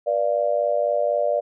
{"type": "tone with amplitude modulation", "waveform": "sine", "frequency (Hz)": 587.3, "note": "D5", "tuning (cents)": 0, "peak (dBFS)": -14, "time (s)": [0.06, 1.41], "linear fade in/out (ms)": 20, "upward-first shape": "sine", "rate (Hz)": 104, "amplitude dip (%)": 100, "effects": []}